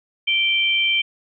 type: tone pair together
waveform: sine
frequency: 2349 / 3123 Hz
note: D7 / G7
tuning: 0 / -7 cents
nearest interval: perfect fourth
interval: 493 cents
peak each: -19 dBFS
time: 0.27-1.02 s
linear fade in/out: 10 ms
effects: none